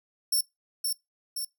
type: tone with echo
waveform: 5% pulse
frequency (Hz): 5420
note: E8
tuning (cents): +47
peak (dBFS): -17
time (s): 0.32-0.41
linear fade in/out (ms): 5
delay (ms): 520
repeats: 2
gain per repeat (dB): -4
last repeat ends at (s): 1.45
effects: noise-tail reverb RT60 0.2 s tail -24 dB re dry